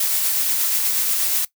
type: noise with tremolo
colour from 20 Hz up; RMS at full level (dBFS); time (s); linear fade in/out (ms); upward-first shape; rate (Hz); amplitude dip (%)
blue; -19; 0-1.45; 5; sine; 8.3; 25
effects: noise-tail reverb RT60 0.1 s tail -18 dB re dry